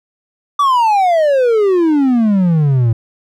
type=exponential sweep; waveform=triangle; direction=down; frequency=1174.7 to 110.2 Hz; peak=-7 dBFS; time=0.59-2.93 s; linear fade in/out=5 ms; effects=none